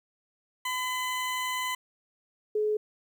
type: tone pair in turn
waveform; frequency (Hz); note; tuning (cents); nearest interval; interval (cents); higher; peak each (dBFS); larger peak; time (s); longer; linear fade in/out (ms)
20% pulse / sine; 1011 / 425.1; B5 / G#4; +40 / +40; octave + minor third; 1500; first; -24; neither; 0.65-1.75 / 2.55-2.77; first; 5
effects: 11-bit